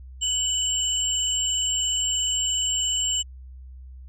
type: tone pair together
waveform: sine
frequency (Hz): 2976 / 7499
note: F#7 / A#8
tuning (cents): +9 / +9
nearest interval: octave + major third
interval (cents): 1600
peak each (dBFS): -24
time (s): 0.21-3.23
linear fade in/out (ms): 20
effects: tanh soft clip ceiling -14 dBFS + added 64 Hz sine -39 dBFS peak until 4.08 s